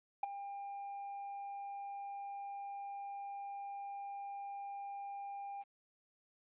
triangle tone with ADSR envelope, 800 Hz, G5, 35 cents sharp, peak -27 dBFS, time 0.23-5.64 s, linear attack 5 ms, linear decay 13 ms, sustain -14 dB, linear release 28 ms, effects resampled to 8000 Hz + 11-bit

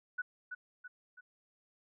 sine tone with echo, 1480 Hz, F#6, in tune, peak -33 dBFS, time 0.18-0.22 s, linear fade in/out 10 ms, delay 330 ms, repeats 3, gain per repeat -6 dB, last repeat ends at 1.21 s, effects none

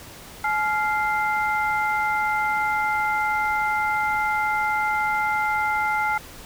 sine tone cluster, 851 / 1392 / 2086 Hz, G#5 / F6 / C7, +42 / -6 / -6 cents, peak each -23 / -25 / -27 dBFS, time 0.44-6.18 s, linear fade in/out 5 ms, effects pink hiss -42 dBFS RMS until 6.45 s

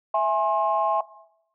sine chord, E augmented, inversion none, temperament equal with one note detuned, 659.3 / 830.6 / 1067.3 Hz, E5 / G#5 / B#5, 0 / 0 / +34 cents, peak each -23 dBFS, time 0.14-1.01 s, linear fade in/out 5 ms, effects noise-tail reverb RT60 0.8 s tail -19 dB re dry + tanh soft clip ceiling -11 dBFS

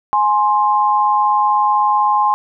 sine tone pair together, 836.1 / 1052 Hz, G#5 / C6, +11 / +9 cents, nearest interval major third, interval 398 cents, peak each -14 dBFS, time 0.13-2.34 s, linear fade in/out 0 ms, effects none

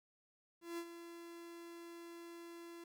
45% pulse tone with ADSR envelope, 339.7 Hz, F4, 48 cents flat, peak -40 dBFS, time 0.61-2.84 s, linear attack 170 ms, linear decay 65 ms, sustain -10 dB, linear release 4 ms, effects 13-bit

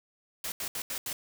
white noise bursts at uneven times, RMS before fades -35 dBFS, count 5, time 0.44-0.52 / 0.6-0.68 / 0.75-0.82 / 0.9-0.98 / 1.06-1.13 s, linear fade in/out 2 ms, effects none

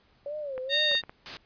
sine tone with vibrato, 558 Hz, C#5, 11 cents sharp, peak -32 dBFS, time 0.26-0.95 s, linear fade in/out 2 ms, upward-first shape sine, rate 2.2 Hz, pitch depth 150 cents each way
clicks, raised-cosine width 0.5 ms, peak -26 dBFS, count 5, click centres 0.579 / 0.915 / 0.952 / 1.037 / 1.095 s
harmonic tone, 922 Hz, A#5, 19 cents flat, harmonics 2 / 3 / 4 / 5, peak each -29 / -34 / -24 / -33 dBFS, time 0.69-1.02 s, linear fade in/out 50 ms
white noise, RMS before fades -37 dBFS, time 1.26-1.37 s, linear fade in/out 0 ms
effects pink hiss -64 dBFS RMS until 1.45 s + resampled to 11025 Hz

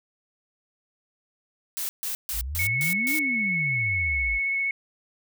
blue noise bursts, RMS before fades -30 dBFS, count 6, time 1.77-3.19 s, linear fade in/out 0 ms, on 120 ms, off 140 ms
sine exponential two-way sweep, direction up then down, 47.5 to 312.2 to 47.5 Hz, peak -29 dBFS, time 2.32-4.4 s, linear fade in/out 50 ms, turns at 3.16 s
sine tone with vibrato, 2202 Hz, C#7, 12 cents flat, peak -23 dBFS, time 2.59-4.71 s, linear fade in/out 2 ms, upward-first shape sine, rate 15 Hz, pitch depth 11 cents each way
effects none

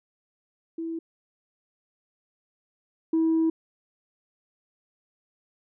sine tone pair in turn, 328.7 / 324 Hz, E4 / E4, -5 / -30 cents, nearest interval unison, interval 25 cents, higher first, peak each -29 / -18 dBFS, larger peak second, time 0.78-0.99 / 3.13-3.5 s, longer second, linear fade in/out 5 ms, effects tanh soft clip ceiling -17 dBFS

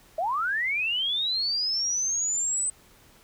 sine linear sweep, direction up, 613 to 8160 Hz, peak -24 dBFS, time 0.18-2.7 s, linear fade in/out 5 ms, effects pink hiss -56 dBFS RMS until 3.23 s

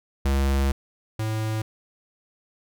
square tone pair in turn, 68.3 / 109.46 Hz, C#2 / A2, -25 / -9 cents, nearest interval minor sixth, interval 816 cents, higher second, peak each -20 / -25 dBFS, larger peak first, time 0.25-0.72 / 1.19-1.62 s, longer first, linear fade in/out 5 ms, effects none

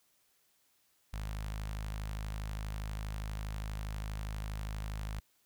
sawtooth tone with notch filter, 52.4 Hz, G#1, 16 cents sharp, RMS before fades -39 dBFS, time 1.13-5.2 s, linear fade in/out 5 ms, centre 350 Hz, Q 0.57, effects white hiss -72 dBFS RMS until 5.45 s

